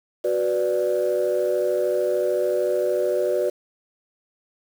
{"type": "chord", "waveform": "sine", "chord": "B minor", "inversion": "second", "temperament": "equal", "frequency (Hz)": [370, 493.9, 587.3], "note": ["F#4", "B4", "D5"], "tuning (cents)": [0, 0, 0], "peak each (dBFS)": [-23, -23, -22], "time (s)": [0.24, 3.5], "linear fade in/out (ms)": 10, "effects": ["tanh soft clip ceiling -13 dBFS", "7-bit"]}